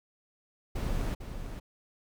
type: noise with echo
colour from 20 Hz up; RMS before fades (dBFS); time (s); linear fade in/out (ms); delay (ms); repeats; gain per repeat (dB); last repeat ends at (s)
brown; -31; 0.75-1.15; 10; 450; 1; -8; 1.6
effects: none